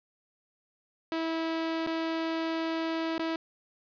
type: tone with dropouts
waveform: sawtooth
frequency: 325.7 Hz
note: E4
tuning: 21 cents flat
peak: -25 dBFS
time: 1.12-3.36 s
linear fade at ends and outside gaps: 1 ms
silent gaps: 1.865-1.872 / 3.181-3.194 s
effects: resampled to 11025 Hz + 9-bit